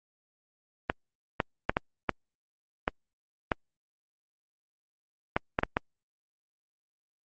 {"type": "clicks", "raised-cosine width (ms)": 0.5, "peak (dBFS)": -9, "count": 11, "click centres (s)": [0.899, 1.402, 1.695, 1.769, 2.093, 2.879, 3.518, 5.365, 5.589, 5.634, 5.769], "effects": ["Opus 32 kbps"]}